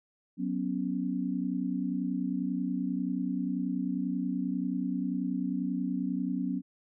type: chord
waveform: sine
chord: F# suspended fourth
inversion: none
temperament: equal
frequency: 185 / 246.9 / 277.2 Hz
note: F#3 / B3 / C#4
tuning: 0 / 0 / 0 cents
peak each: -33 dBFS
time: 0.37-6.62 s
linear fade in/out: 50 ms
effects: none